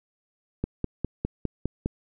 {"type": "click train", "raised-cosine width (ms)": 3, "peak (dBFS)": -13, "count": 7, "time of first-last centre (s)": [0.64, 1.86], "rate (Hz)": 4.92, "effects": []}